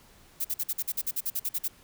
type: noise bursts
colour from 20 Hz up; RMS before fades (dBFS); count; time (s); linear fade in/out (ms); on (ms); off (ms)
violet; -29; 14; 0.4-1.682; 10; 47; 48
effects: pink hiss -57 dBFS RMS until 1.83 s